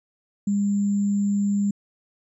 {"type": "tone with sample-and-hold", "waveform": "sine", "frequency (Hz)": 202, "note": "G#3", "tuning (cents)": -48, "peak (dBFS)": -19, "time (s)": [0.47, 1.71], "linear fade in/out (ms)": 5, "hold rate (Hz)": 7350, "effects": ["resampled to 24000 Hz"]}